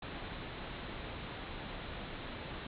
pink low-pass noise, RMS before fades -44 dBFS, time 0.02-2.67 s, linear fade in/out 5 ms, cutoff 4000 Hz, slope 96 dB/octave, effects none

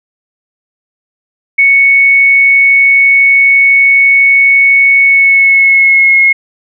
sine tone with pitch glide, 2217 to 2164 Hz, C#7 to C#7, 0 to -42 cents, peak -3 dBFS, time 1.58-6.33 s, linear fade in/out 10 ms, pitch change -42 cents, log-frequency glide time 5.02-6.2 s, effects none

